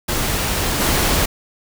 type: noise with level steps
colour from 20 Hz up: pink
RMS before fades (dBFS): -20 / -17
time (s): 0.08-1.26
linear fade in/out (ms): 10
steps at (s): 0.8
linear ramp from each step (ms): 10
effects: none